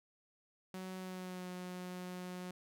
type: tone with pitch glide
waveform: sawtooth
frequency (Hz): 186.4 to 181.2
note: F#3 to F#3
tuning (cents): +13 to -36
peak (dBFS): -39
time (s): 0.74-2.51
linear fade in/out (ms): 2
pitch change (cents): -49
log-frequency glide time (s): 0.97-1.49
effects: none